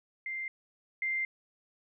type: tone pair in turn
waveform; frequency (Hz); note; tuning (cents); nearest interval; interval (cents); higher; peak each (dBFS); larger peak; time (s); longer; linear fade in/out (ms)
sine; 2093 / 2093; C7 / C7; 0 / 0; unison; 0; neither; -34 / -29; second; 0.26-0.48 / 1.02-1.25; second; 2
effects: none